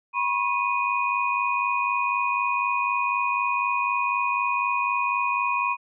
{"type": "tone cluster", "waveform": "sine", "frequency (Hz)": [975, 1079, 2479], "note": ["B5", "C#6", "D#7"], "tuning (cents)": [-23, -47, -7], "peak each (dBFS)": -26, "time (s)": [0.13, 5.77], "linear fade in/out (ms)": 50, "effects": []}